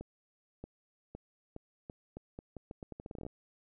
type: accelerating click train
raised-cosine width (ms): 2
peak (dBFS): -30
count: 20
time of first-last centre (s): 0.01-3.265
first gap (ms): 630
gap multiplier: 0.81
effects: none